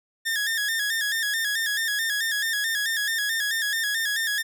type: tone with vibrato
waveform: sawtooth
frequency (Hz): 1738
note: A6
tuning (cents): -22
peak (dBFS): -20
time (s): 0.25-4.43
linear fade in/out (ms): 20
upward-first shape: square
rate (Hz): 4.6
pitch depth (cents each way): 70
effects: none